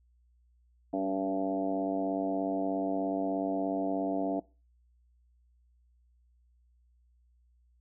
harmonic tone with a mistuned harmonic, 96.8 Hz, G2, 21 cents flat, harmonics 2 / 3 / 4 / 5 / 6 / 7 / 8 / 9, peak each -41 / -31 / -41 / -40 / -40 / -34 / -45 / -48 dBFS, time 0.93-4.4 s, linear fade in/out 5 ms, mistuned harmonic 3, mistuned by -24 cents, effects noise-tail reverb RT60 0.3 s tail -21 dB re dry + added 60 Hz sine -63 dBFS peak until 7.8 s

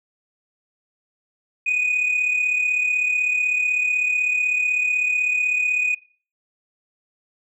sine tone pair together, 2450 / 2486 Hz, D#7 / D#7, -27 / -2 cents, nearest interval unison, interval 25 cents, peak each -23 / -17 dBFS, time 1.66-5.95 s, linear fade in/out 10 ms, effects noise-tail reverb RT60 0.4 s tail -22 dB re dry + tanh soft clip ceiling -15 dBFS

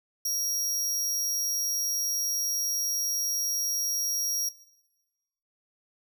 sawtooth tone, 5650 Hz, F8, 19 cents sharp, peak -24 dBFS, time 0.25-4.49 s, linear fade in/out 5 ms, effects noise-tail reverb RT60 1.0 s tail -17 dB re dry

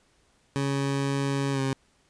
20% pulse tone with pitch glide, 138.59 to 134.41 Hz, C#3 to C3, 0 to +47 cents, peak -20 dBFS, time 0.56-1.73 s, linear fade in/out 0 ms, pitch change -53 cents, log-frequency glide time 1.52-1.6 s, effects pink hiss -65 dBFS RMS until 2.09 s + resampled to 22050 Hz

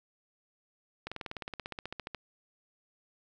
slowing click train, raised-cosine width 0.3 ms, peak -22 dBFS, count 19, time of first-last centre 1.07-2.147 s, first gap 46 ms, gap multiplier 1.03, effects none

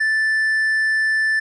triangle tone, 1760 Hz, A6, in tune, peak -14 dBFS, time 0-1.4 s, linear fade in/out 10 ms, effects resampled to 24000 Hz

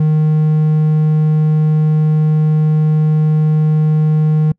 triangle tone, 154.4 Hz, D#3, 13 cents flat, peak -7 dBFS, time 0-4.52 s, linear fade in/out 5 ms, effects noise-tail reverb RT60 0.1 s tail -26 dB re dry

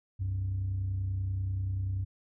sine tone pair together, 65.64 / 96 Hz, C2 / G2, +6 / -36 cents, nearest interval perfect fifth, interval 658 cents, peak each -37 / -28 dBFS, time 0.19-2.05 s, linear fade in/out 20 ms, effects tanh soft clip ceiling -26 dBFS

